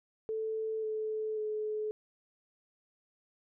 sine tone with pitch steps, 440 / 433.9 / 428 Hz, A4 / A4 / A4, 0 / -24 / -48 cents, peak -32 dBFS, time 0.29-1.91 s, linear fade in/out 0 ms, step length 540 ms, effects none

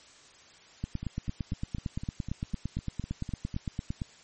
two click trains, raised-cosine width 5 ms, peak -24 / -19 dBFS, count 11 / 29, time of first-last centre 1.03-3.543 / 0.84-4.018 s, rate 3.98 / 8.81 Hz, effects white hiss -55 dBFS RMS until 4.23 s + MP3 32 kbps

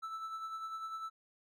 triangle tone with tremolo, 1318 Hz, E6, 1 cent flat, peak -36 dBFS, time 0.02-1.1 s, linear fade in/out 20 ms, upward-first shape sine, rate 10 Hz, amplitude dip 45%, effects none

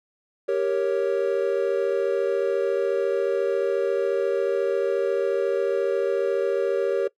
triangle chord, G diminished, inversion none, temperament equal, 392 / 466.2 / 554.4 Hz, G4 / Bb4 / Db5, 0 / 0 / 0 cents, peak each -23 dBFS, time 0.48-7.08 s, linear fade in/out 10 ms, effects noise-tail reverb RT60 0.1 s tail -20 dB re dry

